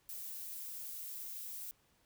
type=noise; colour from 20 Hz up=violet; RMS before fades=-45 dBFS; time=0.09-1.71 s; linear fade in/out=0 ms; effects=pink hiss -72 dBFS RMS until 2.05 s